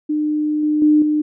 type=tone with level steps; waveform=sine; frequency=302.2 Hz; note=D4; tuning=50 cents sharp; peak=-16 / -14 / -9 / -14 dBFS; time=0.09-1.22 s; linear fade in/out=10 ms; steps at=0.63 / 0.82 / 1.02 s; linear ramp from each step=2 ms; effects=none